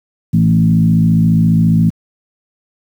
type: tone with frequency modulation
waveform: sine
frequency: 166.3 Hz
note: E3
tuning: 16 cents sharp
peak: -7 dBFS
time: 0.33-1.9 s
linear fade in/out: 10 ms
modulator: 54.6 Hz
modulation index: 1.1
effects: high-pass 80 Hz 12 dB/octave + 7-bit